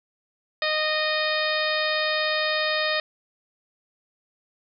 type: harmonic tone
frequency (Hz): 617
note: D#5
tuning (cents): -15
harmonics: 1 / 2 / 3 / 4 / 5 / 6 / 7 / 8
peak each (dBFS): -27 / -31 / -27 / -31 / -36 / -30 / -33 / -35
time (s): 0.62-3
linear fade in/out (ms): 2
effects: none